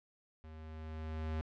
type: tone with level ramp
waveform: square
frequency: 78.8 Hz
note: D#2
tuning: 23 cents sharp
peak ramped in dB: -50 to -35 dBFS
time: 0.44-1.41 s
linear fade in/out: 0 ms
effects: low-pass 3000 Hz 12 dB/octave